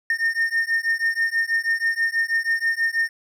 triangle beating tone pair, 1822 / 1828.2 Hz, A#6 / A#6, -40 / -34 cents, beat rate 6.2 Hz, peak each -21 dBFS, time 0.1-3.09 s, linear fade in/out 2 ms, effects none

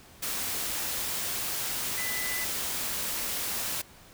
sine tone in noise, 2000 Hz, B6, 21 cents sharp, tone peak -34 dBFS, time 1.97-2.45 s, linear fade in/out 10 ms, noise white, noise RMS -32 dBFS, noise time 0.22-3.82 s, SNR -5 dB, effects pink hiss -53 dBFS RMS until 4.13 s

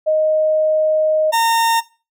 sine / 40% pulse tone pair in turn, 622.3 / 916 Hz, D#5 / A#5, 0 / -31 cents, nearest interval perfect fifth, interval 669 cents, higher second, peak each -12 dBFS, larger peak neither, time 0.06-1.32 / 1.32-1.81 s, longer first, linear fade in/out 20 ms, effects noise-tail reverb RT60 0.3 s tail -18 dB re dry

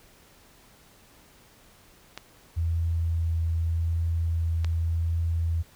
clicks, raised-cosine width 0.2 ms, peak -18 dBFS, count 2, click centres 2.176 / 4.646 s
sine tone with vibrato, 82.9 Hz, E2, 10 cents sharp, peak -23 dBFS, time 2.56-5.63 s, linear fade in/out 20 ms, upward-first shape triangle, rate 0.85 Hz, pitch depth 11 cents each way
effects pink hiss -56 dBFS RMS until 5.75 s

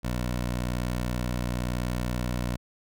15% pulse tone, 61 Hz, B1, 21 cents flat, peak -21 dBFS, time 0.03-2.57 s, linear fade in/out 20 ms, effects none

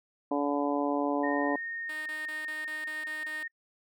harmonic tone, 143.7 Hz, D3, 37 cents flat, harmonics 2 / 3 / 4 / 5 / 6 / 7, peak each -29 / -35 / -33 / -35 / -37 / -37 dBFS, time 0.31-1.56 s, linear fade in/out 5 ms
sine tone, 1844 Hz, A#6, 19 cents flat, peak -34 dBFS, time 1.23-3.48 s, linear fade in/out 10 ms
5% pulse tone bursts, 308.9 Hz, D#4, 12 cents flat, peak -32 dBFS, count 8, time 1.89-3.432 s, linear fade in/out 5 ms, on 170 ms, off 26 ms
effects noise-tail reverb RT60 0.1 s tail -26 dB re dry

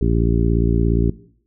harmonic tone, 57.2 Hz, A#1, 32 cents flat, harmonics 1 / 2 / 3 / 4 / 5 / 6 / 7, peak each -18 / -21 / -23 / -24 / -25 / -26 / -26 dBFS, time 0.01-1.1 s, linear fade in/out 5 ms, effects noise-tail reverb RT60 0.6 s tail -18 dB re dry

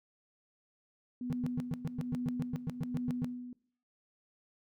sine tone with tremolo, 246.9 Hz, B3, in tune, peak -33 dBFS, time 1.21-3.53 s, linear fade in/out 2 ms, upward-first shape sine, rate 1.2 Hz, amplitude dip 65%
triangle tone bursts, 157.3 Hz, D#3, 19 cents sharp, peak -29 dBFS, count 15, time 1.3-3.245 s, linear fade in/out 0 ms, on 27 ms, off 110 ms
effects noise-tail reverb RT60 0.5 s tail -21 dB re dry

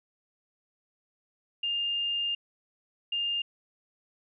sine tone bursts at uneven times, 2811 Hz, F7, 11 cents sharp, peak -27 dBFS, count 2, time 1.63-2.35 / 3.12-3.42 s, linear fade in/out 5 ms, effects none

